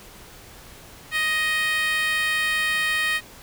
10% pulse tone with high-pass filter, 625 Hz, D#5, 8 cents sharp, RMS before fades -23 dBFS, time 1.11-3.21 s, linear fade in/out 50 ms, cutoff 1800 Hz, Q 2.8, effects pink hiss -45 dBFS RMS until 3.42 s

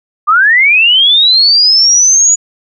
sine linear sweep, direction up, 1164 to 6900 Hz, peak -4 dBFS, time 0.27-2.36 s, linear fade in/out 20 ms, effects none

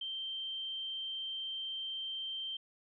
sine tone, 3136 Hz, G7, in tune, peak -37 dBFS, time 0.01-2.57 s, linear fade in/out 5 ms, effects none

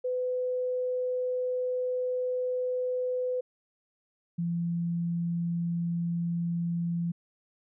sine tone pair in turn, 503 / 170.49 Hz, B4 / F3, +32 / -41 cents, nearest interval octave + perfect fifth, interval 1873 cents, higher first, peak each -27 / -27 dBFS, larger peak neither, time 0.04-3.41 / 4.38-7.12 s, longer first, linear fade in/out 10 ms, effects none

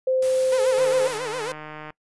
sine tone, 519 Hz, C5, 14 cents flat, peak -18 dBFS, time 0.07-1.08 s, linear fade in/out 5 ms
white noise, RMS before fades -36 dBFS, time 0.22-1.18 s, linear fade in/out 5 ms
sawtooth tone with vibrato, 466.9 Hz, A#4, 3 cents sharp, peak -23 dBFS, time 0.52-1.52 s, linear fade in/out 2 ms, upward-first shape sine, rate 7.4 Hz, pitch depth 180 cents each way
click train, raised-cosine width 0.5 ms, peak -22 dBFS, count 173, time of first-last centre 0.78-1.904 s, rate 153 Hz
effects noise-tail reverb RT60 0.1 s tail -23 dB re dry + resampled to 24000 Hz

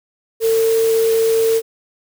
sine tone in noise, 450.7 Hz, A4, 42 cents sharp, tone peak -12 dBFS, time 0.4-1.62 s, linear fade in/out 50 ms, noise white, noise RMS -28 dBFS, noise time 0.4-1.62 s, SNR +13 dB, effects none

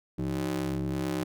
30% pulse ring-modulated tone, 68.8 Hz, C#2, 12 cents flat, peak -23 dBFS, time 0.18-1.24 s, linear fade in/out 10 ms, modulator 240 Hz, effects none

